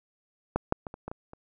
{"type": "clicks", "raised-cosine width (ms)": 1, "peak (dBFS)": [-11, -9, -22, -26, -22, -23, -30], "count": 7, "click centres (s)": [0.56, 0.724, 0.868, 0.941, 1.08, 1.115, 1.334], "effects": []}